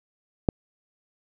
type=click; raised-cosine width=2 ms; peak=-6 dBFS; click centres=0.488 s; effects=none